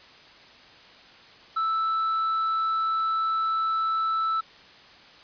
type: tone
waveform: triangle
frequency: 1318.5 Hz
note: E6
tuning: in tune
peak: -21 dBFS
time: 1.56-4.41 s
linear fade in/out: 10 ms
effects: white hiss -50 dBFS RMS until 5.23 s + resampled to 11025 Hz